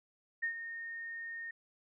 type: tone with ADSR envelope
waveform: sine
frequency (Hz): 1840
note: A#6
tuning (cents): -23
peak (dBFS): -30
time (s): 0.42-1.51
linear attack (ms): 17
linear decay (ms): 94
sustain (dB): -10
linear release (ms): 5
effects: none